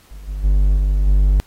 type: tone with level steps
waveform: triangle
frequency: 49 Hz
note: G1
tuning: in tune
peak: -30 / -20 / -9 / -11 / -8 dBFS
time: 0.11-1.4 s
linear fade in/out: 0 ms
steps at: 0.27 / 0.43 / 0.76 / 1.06 s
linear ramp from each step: 20 ms
effects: pink hiss -51 dBFS RMS until 1.46 s + AAC 48 kbps